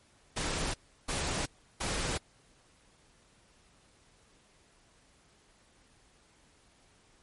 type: noise bursts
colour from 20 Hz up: pink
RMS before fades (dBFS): -33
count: 3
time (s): 0.36-2.18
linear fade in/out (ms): 10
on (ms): 380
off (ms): 340
effects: pink hiss -64 dBFS RMS until 7.22 s + MP3 48 kbps